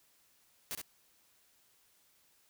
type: noise with echo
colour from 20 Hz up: white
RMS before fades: -39 dBFS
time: 0.71-0.75 s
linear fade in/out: 0 ms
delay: 65 ms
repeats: 1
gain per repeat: -4 dB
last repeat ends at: 0.815 s
effects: white hiss -69 dBFS RMS until 2.49 s